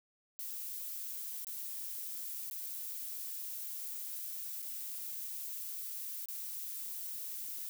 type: noise with dropouts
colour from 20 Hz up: violet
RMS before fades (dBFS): -42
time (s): 0.39-7.69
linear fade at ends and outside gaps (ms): 0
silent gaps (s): 1.446-1.469 / 2.499-2.511 / 4.619-4.626 / 6.257-6.285
effects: none